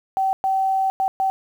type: tone bursts at uneven times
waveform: sine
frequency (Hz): 769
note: G5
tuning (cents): -33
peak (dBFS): -17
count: 4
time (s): 0.17-0.33 / 0.44-0.9 / 1-1.08 / 1.2-1.3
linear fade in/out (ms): 0
effects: 8-bit